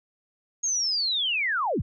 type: linear sweep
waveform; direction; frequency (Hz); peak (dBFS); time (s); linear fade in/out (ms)
sine; down; 6620 to 30.91; -23; 0.63-1.82; 10
effects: none